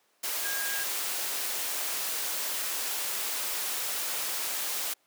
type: tone in noise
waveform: sine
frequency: 1630 Hz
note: G#6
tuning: 33 cents flat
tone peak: -34 dBFS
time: 0.44-0.84 s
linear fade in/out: 10 ms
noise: white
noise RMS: -32 dBFS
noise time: 0.23-4.94 s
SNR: -5 dB
effects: pink hiss -68 dBFS RMS until 5.06 s + high-pass 400 Hz 12 dB/octave